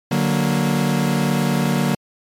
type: chord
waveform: 40% pulse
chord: D augmented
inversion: none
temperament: equal with one note detuned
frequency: 146.83 / 185 / 234.8 Hz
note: D3 / F#3 / A#3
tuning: 0 / 0 / +13 cents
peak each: -20 dBFS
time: 0.11-1.95 s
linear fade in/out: 5 ms
effects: MP3 64 kbps